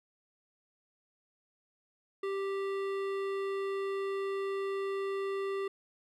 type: tone with hard clipping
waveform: sine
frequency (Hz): 392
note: G4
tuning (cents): 0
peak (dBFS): -34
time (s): 2.23-5.68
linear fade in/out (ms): 5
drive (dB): 14
effects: none